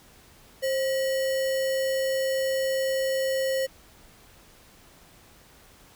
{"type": "tone with sample-and-hold", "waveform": "sine", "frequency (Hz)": 531, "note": "C5", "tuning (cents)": 25, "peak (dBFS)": -23, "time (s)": [0.62, 3.67], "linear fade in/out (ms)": 20, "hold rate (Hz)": 2450, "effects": ["pink hiss -54 dBFS RMS until 5.95 s"]}